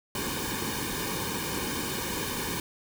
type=noise with comb filter; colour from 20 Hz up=pink; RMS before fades=-32 dBFS; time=0.15-2.6 s; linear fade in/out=2 ms; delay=1.5 ms; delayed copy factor=-0.85; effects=none